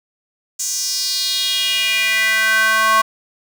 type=tone with high-pass filter sweep; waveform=square; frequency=220 Hz; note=A3; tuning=in tune; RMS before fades=-17 dBFS; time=0.59-3.02 s; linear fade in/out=10 ms; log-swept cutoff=6800 to 1100 Hz; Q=4; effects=none